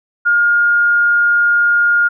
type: tone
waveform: sine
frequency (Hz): 1419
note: F6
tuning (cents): +27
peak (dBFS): -9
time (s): 0.25-2.09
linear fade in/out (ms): 20
effects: none